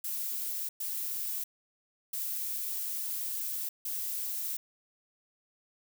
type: noise bursts at uneven times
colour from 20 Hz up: violet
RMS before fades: -35 dBFS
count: 4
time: 0.04-0.69 / 0.8-1.44 / 2.13-3.69 / 3.85-4.57 s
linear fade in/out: 5 ms
effects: none